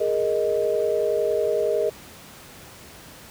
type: chord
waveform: sine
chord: Ab suspended second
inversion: none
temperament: equal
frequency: 415.3 / 466.2 / 622.3 Hz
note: Ab4 / Bb4 / Eb5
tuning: 0 / 0 / 0 cents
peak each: -24 dBFS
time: 0-1.9 s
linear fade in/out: 10 ms
effects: pink hiss -44 dBFS RMS until 3.3 s + high-pass 60 Hz 12 dB/octave